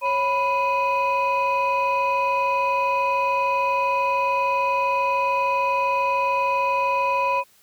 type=tone cluster; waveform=sine; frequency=550 / 989 / 2501 Hz; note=C#5 / B5 / D#7; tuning=-14 / +2 / +8 cents; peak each=-24 / -19 / -26 dBFS; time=0.01-7.44 s; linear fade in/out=50 ms; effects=tanh soft clip ceiling -14 dBFS + white hiss -57 dBFS RMS until 7.62 s